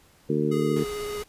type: harmonic tone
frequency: 75 Hz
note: D2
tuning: 37 cents sharp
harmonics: 2 / 3 / 4 / 5 / 6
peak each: -28 / -28 / -28 / -28 / -28 dBFS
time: 0.29-0.84 s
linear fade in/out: 10 ms
type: tone with vibrato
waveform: square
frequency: 415.3 Hz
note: G#4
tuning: in tune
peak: -31 dBFS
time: 0.51-1.23 s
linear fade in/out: 10 ms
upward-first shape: triangle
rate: 16 Hz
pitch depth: 21 cents each way
type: noise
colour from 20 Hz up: pink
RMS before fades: -41 dBFS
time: 0.76-1.24 s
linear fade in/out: 5 ms
effects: pink hiss -58 dBFS RMS until 1.28 s + resampled to 32000 Hz